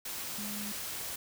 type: tone in noise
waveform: sine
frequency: 207.7 Hz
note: G#3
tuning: in tune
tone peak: -40 dBFS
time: 0.38-0.72 s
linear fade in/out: 5 ms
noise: white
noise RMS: -39 dBFS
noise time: 0.05-1.16 s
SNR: -4 dB
effects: none